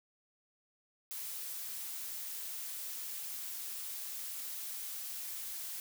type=noise; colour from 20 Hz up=blue; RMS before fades=-42 dBFS; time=1.11-5.8 s; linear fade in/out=0 ms; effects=none